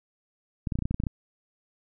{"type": "clicks", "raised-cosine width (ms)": 5, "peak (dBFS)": -16, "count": 11, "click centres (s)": [0.672, 0.722, 0.755, 0.789, 0.823, 0.855, 0.91, 0.944, 1.001, 1.037, 1.068], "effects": []}